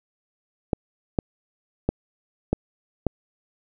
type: clicks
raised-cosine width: 2 ms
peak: -7 dBFS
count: 5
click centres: 0.732 / 1.188 / 1.89 / 2.53 / 3.067 s
effects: none